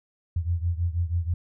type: beating tone pair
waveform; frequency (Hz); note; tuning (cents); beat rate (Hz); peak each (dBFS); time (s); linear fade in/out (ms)
sine; 83.9 / 90.1; E2 / F#2; +31 / -45; 6.2; -25 / -28; 0.36-1.34; 5
effects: none